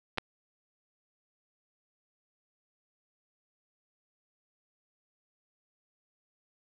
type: clicks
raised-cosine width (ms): 0.3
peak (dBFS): -25 / -12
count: 2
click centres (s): 0.175 / 0.183
effects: none